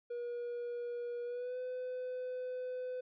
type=tone with pitch glide; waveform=triangle; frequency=480 to 504.7 Hz; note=B4 to B4; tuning=-49 to +38 cents; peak=-35 dBFS; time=0.1-3.01 s; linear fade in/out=10 ms; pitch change=+87 cents; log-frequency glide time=1.24-1.58 s; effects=tanh soft clip ceiling -31 dBFS + resampled to 11025 Hz